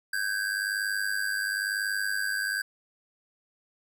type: ring-modulated tone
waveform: square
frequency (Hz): 1587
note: G6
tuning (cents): +21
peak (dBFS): -25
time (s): 0.13-2.62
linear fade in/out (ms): 5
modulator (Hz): 50.5
effects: none